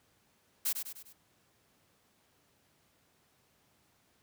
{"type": "noise with echo", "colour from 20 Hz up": "blue", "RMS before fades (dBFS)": -31, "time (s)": [0.65, 0.73], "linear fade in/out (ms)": 10, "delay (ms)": 100, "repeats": 4, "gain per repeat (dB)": -6, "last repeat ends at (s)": 1.13, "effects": ["pink hiss -70 dBFS RMS until 4.22 s", "high-pass 80 Hz 12 dB/octave"]}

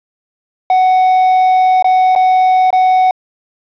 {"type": "tone with dropouts", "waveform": "triangle", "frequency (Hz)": 744, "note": "F#5", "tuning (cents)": 9, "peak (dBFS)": -5, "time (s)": [0.7, 3.11], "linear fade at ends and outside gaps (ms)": 2, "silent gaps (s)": [[1.825, 1.844], [2.152, 2.16], [2.705, 2.728]], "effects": ["resampled to 11025 Hz", "7-bit"]}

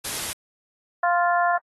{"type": "noise", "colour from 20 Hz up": "white", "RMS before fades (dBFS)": -29, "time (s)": [0.04, 0.33], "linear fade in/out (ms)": 10}
{"type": "harmonic tone", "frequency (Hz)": 349.2, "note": "F4", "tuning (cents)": 0, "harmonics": [2, 3, 4, 5], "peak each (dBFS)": [-20, -24, -26, -28], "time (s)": [1.03, 1.58], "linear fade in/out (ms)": 5}
{"effects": ["AAC 32 kbps"]}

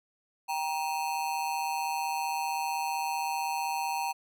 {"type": "ring-modulated tone", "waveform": "square", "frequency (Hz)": 865, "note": "A5", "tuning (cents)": -30, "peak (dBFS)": -27, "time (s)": [0.48, 4.13], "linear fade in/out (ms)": 20, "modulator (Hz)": 77.8, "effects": []}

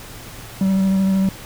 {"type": "tone with vibrato", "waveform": "triangle", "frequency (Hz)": 192.1, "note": "G3", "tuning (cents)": -35, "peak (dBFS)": -12, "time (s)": [0.61, 1.29], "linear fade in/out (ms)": 2, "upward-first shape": "triangle", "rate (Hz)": 13, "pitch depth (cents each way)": 18, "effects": ["added 111 Hz sine -42 dBFS peak until 1.45 s", "pink hiss -37 dBFS RMS until 1.45 s"]}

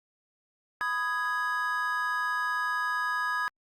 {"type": "chord", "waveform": "triangle", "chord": "G# minor", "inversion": "first", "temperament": "just", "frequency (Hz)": [996.7, 1245.9, 1661.2], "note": ["B5", "D#6", "G#6"], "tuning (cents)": [16, 2, 0], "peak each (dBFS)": [-32, -30, -28], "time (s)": [0.81, 3.48], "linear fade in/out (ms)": 0, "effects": ["Opus 48 kbps"]}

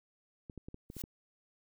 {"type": "clicks", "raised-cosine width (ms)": 3, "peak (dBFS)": -32, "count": 7, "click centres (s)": [0.498, 0.577, 0.685, 0.744, 0.901, 0.967, 1.039]}
{"type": "noise with exponential growth", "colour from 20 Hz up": "blue", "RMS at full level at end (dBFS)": -37, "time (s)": [0.89, 1.02], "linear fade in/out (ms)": 5, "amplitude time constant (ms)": 27}
{"effects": []}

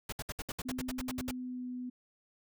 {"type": "noise bursts", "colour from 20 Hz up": "pink", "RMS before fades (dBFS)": -38, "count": 13, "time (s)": [0.09, 1.312], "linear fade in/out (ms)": 5, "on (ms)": 34, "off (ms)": 65}
{"type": "tone with pitch glide", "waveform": "sine", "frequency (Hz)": [255.1, 249.4], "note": ["C4", "B3"], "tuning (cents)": [-44, 17], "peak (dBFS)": -37, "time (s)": [0.65, 1.9], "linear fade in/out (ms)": 10, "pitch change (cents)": -39, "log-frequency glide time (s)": [1.02, 1.7]}
{"effects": []}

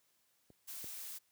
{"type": "clicks", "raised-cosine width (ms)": 2, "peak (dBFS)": [-45, -38], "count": 2, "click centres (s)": [0.503, 0.843]}
{"type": "noise", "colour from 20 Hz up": "blue", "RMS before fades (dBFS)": -46, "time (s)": [0.67, 1.19], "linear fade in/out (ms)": 20}
{"effects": ["white hiss -75 dBFS RMS until 1.31 s", "high-pass 60 Hz 12 dB/octave"]}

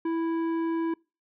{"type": "tone with tanh clipping", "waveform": "sine", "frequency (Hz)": 329.6, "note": "E4", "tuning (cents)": 0, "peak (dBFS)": -27, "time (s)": [0.05, 0.94], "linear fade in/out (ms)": 5, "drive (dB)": 11, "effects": ["noise-tail reverb RT60 0.3 s tail -26 dB re dry"]}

